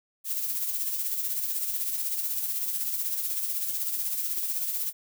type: noise with tremolo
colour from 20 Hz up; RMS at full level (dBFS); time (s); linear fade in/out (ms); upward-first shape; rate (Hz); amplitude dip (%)
violet; -28; 0.24-4.93; 50; sine; 16; 45
effects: none